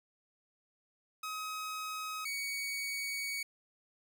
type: tone pair in turn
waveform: sawtooth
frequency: 1268 / 2245 Hz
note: D#6 / C#7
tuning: +32 / +21 cents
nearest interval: minor seventh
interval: 989 cents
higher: second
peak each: -34 / -32 dBFS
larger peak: second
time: 1.23-2.25 / 2.25-3.43 s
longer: second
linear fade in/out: 5 ms
effects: none